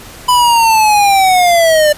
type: linear sweep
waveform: square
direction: down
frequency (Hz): 1000 to 590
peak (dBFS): -7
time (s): 0.28-1.93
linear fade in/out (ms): 10
effects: pink hiss -33 dBFS RMS until 1.97 s + resampled to 32000 Hz